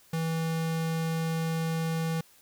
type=tone; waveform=square; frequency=162.9 Hz; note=E3; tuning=20 cents flat; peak=-28 dBFS; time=0.13-2.21 s; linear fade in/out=5 ms; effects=white hiss -59 dBFS RMS until 2.41 s